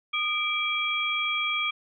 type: tone cluster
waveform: sine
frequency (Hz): 1228 / 2340 / 3283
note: D#6 / D7 / G#7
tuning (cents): -23 / -7 / -21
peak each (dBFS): -31 / -27 / -30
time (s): 0.13-1.71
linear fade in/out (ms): 10
effects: none